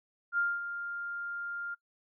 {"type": "tone with ADSR envelope", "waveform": "sine", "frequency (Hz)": 1400, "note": "F6", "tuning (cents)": 4, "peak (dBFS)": -25, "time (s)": [0.32, 1.75], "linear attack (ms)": 59, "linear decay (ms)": 220, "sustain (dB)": -10, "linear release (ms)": 16, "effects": ["noise-tail reverb RT60 0.1 s tail -22 dB re dry"]}